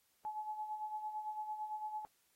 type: tone with tremolo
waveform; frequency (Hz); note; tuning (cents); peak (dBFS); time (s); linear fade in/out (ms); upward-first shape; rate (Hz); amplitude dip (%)
sine; 855; A5; -50; -37; 0.25-2.05; 0; sine; 8.9; 60
effects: white hiss -75 dBFS RMS until 2.35 s + AAC 48 kbps